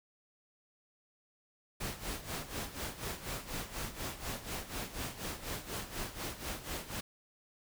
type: noise with tremolo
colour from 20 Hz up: pink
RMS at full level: -38 dBFS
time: 1.8-7.01 s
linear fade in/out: 10 ms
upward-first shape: sine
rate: 4.1 Hz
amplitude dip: 75%
effects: none